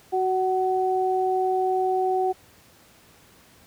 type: tone pair together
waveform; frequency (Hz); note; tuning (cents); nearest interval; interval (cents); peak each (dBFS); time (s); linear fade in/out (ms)
sine; 372.7 / 750; F#4 / F#5; +13 / +23; octave; 1210; -23; 0.12-2.33; 20
effects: pink hiss -54 dBFS RMS until 3.66 s + high-pass 60 Hz 12 dB/octave